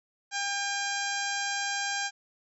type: harmonic tone with a mistuned harmonic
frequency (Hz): 801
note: G5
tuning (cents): +37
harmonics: 1 / 2 / 3 / 4 / 5 / 6 / 7 / 8 / 9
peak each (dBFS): -35 / -33 / -39 / -40 / -42 / -40 / -39 / -39 / -41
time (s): 0.31-2.11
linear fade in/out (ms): 50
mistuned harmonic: 9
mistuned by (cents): +44
effects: none